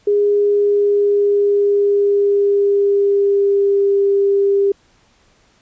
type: tone with pitch glide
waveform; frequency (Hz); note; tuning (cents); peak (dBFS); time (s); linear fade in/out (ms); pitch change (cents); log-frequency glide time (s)
sine; 410.1 to 398.2; G#4 to G4; -22 to +27; -11; 0.07-4.72; 5; -51; 0.2-4.01
effects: pink hiss -55 dBFS RMS until 5.61 s + resampled to 16000 Hz